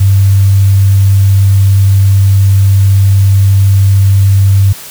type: tone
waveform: sine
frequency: 98 Hz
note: G2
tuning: in tune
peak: -3 dBFS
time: 0-4.73 s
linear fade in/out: 10 ms
effects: white hiss -28 dBFS RMS until 4.9 s